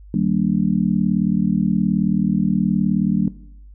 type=chord; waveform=sine; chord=Eb major seventh; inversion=none; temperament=just; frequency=155.56 / 194.45 / 233.3 / 291.7 Hz; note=Eb3 / G3 / Bb3 / D4; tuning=0 / -14 / +2 / -12 cents; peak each=-23 / -19 / -22 / -24 dBFS; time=0.14-3.28 s; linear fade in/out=2 ms; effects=noise-tail reverb RT60 0.7 s tail -17 dB re dry + added 50 Hz sine -39 dBFS peak until 3.74 s